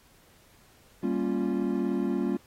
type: chord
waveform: triangle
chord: G half-diminished seventh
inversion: none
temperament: equal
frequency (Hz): 196 / 233.1 / 277.2 / 349.2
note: G3 / Bb3 / Db4 / F4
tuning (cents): 0 / 0 / 0 / 0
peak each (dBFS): -29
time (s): 1.03-2.37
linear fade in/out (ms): 5
effects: pink hiss -60 dBFS RMS until 2.46 s + AAC 48 kbps